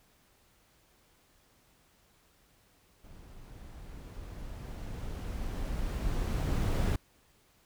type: noise with level ramp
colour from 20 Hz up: brown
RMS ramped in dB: -51 to -27 dBFS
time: 3.04-6.96 s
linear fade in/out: 5 ms
effects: pink hiss -66 dBFS RMS until 7.65 s